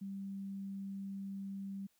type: tone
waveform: sine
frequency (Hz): 196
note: G3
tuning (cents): 0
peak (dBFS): -40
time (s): 0.01-1.87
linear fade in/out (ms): 10
effects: white hiss -75 dBFS RMS until 1.99 s